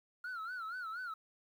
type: tone with vibrato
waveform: sine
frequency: 1396.9 Hz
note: F6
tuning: in tune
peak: -37 dBFS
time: 0.24-1.14 s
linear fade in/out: 5 ms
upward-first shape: sine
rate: 4.2 Hz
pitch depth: 140 cents each way
effects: tanh soft clip ceiling -38 dBFS + 11-bit